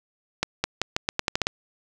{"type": "accelerating click train", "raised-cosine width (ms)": 0.2, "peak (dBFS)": -5, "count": 10, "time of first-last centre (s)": [0.43, 1.469], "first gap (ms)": 210, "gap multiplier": 0.84, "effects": []}